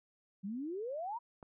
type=exponential sweep; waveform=sine; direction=up; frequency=185 to 987.8 Hz; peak=-37 dBFS; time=0.43-1.19 s; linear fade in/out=20 ms
type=click; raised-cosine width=1 ms; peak=-36 dBFS; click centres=1.428 s
effects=none